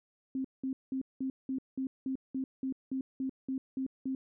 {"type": "tone bursts", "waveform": "sine", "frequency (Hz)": 264.3, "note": "C4", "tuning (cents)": 18, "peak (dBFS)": -31, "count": 14, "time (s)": [0.35, 4.15], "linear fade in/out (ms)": 2, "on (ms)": 95, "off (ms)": 190, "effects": []}